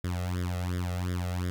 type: tone with flanger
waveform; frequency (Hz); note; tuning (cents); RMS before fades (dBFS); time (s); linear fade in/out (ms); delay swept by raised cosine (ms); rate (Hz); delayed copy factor
sawtooth; 89.6; F2; +45; -31; 0.04-1.5; 0; 0.57 to 1.57; 2.8; +0.95
effects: none